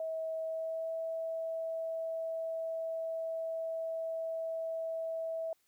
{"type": "tone with pitch glide", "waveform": "sine", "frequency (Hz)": [644, 652.2], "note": ["E5", "E5"], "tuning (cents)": [-41, -19], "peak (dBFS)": -34, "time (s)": [0, 5.53], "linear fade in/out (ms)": 2, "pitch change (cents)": 22, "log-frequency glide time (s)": [0.44, 0.93], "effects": ["white hiss -74 dBFS RMS until 5.67 s"]}